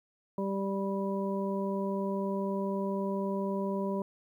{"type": "harmonic tone", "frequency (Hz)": 196, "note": "G3", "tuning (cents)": 0, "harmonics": [1, 2, 3, 5], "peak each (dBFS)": [-32, -35, -37, -39], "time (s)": [0.38, 4.02], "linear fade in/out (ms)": 2, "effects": ["11-bit"]}